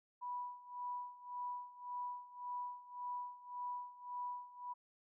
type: tone with tremolo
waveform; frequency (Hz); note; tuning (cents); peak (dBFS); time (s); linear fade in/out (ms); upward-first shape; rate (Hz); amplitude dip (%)
sine; 983; B5; -8; -39; 0.21-4.74; 20; sine; 1.8; 85
effects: none